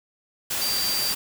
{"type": "tone in noise", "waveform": "sine", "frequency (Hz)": 4699, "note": "D8", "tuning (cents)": 0, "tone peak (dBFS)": -25, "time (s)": [0.61, 1.13], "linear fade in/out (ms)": 10, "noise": "white", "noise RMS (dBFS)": -27, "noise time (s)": [0.5, 1.15], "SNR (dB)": -1, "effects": []}